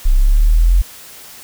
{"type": "exponential sweep", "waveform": "sine", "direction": "up", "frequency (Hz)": [31.23, 45.55], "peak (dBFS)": -7, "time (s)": [0.05, 0.82], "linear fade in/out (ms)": 10, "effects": ["white hiss -37 dBFS RMS until 1.43 s"]}